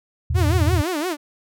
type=chord; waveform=sine; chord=E diminished; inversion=none; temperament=equal; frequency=82.41 / 98 / 116.54 Hz; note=E2 / G2 / Bb2; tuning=0 / 0 / 0 cents; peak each=-18 / -22 / -22 dBFS; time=0.3-0.82 s; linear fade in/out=10 ms
type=tone with vibrato; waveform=sawtooth; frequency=329.6 Hz; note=E4; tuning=in tune; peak=-18 dBFS; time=0.34-1.17 s; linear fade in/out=50 ms; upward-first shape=sine; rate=5.8 Hz; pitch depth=220 cents each way
effects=none